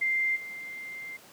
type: tone with level steps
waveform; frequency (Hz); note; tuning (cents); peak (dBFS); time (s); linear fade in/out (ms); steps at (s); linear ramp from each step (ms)
sine; 2093; C7; 0; -24 / -37; 0.01-1.17; 10; 0.35; 20
effects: pink hiss -52 dBFS RMS until 1.32 s + high-pass 200 Hz 12 dB/octave

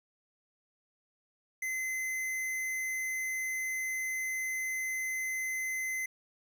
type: tone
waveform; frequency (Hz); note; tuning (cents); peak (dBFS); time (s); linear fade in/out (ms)
square; 2051; C7; -35; -33; 1.62-6.06; 5
effects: none

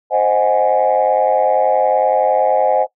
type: chord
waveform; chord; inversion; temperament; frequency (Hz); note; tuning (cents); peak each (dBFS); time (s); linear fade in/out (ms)
sine; Ab dominant seventh; first; equal; 523.3 / 622.3 / 740 / 830.6; C5 / Eb5 / Gb5 / Ab5; 0 / 0 / 0 / 0; -16; 0.1-2.87; 50
effects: noise-tail reverb RT60 0.1 s tail -19 dB re dry + tanh soft clip ceiling -4 dBFS

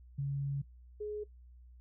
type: tone pair in turn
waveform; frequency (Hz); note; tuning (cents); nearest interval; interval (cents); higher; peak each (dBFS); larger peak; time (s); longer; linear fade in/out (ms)
sine; 139.7 / 420.3; C#3 / G#4; +14 / +21; octave + perfect fifth; 1907; second; -32 / -36; first; 0.18-0.62 / 1-1.24; first; 10
effects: noise-tail reverb RT60 0.1 s tail -18 dB re dry + added 61 Hz sine -53 dBFS peak until 1.8 s

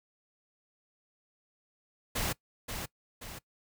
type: noise with echo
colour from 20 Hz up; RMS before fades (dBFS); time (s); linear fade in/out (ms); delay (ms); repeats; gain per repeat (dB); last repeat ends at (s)
pink; -32; 2.15-2.33; 10; 530; 2; -6; 3.39
effects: noise-tail reverb RT60 0.1 s tail -21 dB re dry

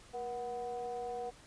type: ring-modulated tone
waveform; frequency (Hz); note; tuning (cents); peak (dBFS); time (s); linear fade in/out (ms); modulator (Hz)
triangle; 129.9; C3; -12; -32; 0.13-1.31; 20; 609
effects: pink hiss -58 dBFS RMS until 1.46 s + resampled to 22050 Hz

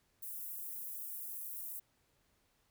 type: high-pass noise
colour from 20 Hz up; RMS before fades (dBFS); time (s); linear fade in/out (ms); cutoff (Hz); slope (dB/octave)
pink; -44; 0.22-1.8; 10; 12000; 24
effects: pink hiss -75 dBFS RMS until 2.7 s

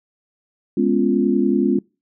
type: chord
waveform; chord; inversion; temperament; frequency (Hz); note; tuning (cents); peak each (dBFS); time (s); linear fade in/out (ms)
sine; C# dominant seventh; second; equal with one note detuned; 206.5 / 246.9 / 277.2 / 349.2; G#3 / B3 / C#4 / E#4; -10 / 0 / 0 / 0; -20; 0.77-1.79; 5
effects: noise-tail reverb RT60 0.3 s tail -25 dB re dry

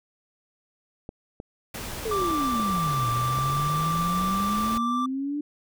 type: clicks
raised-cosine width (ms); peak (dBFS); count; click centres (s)
2; -23; 7; 1.091 / 1.401 / 2.218 / 2.306 / 2.599 / 3.387 / 3.5
type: noise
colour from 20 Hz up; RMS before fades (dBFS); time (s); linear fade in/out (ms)
pink; -35; 1.74-4.78; 5
type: exponential two-way sweep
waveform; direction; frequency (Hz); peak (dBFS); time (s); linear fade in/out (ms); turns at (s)
sine; down then up; 460 to 116.54 to 297.4; -26; 2.05-5.41; 5; 3.08
type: tone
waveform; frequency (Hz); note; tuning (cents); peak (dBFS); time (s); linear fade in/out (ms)
triangle; 1174.7; D6; 0; -23; 2.11-5.06; 5
effects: none

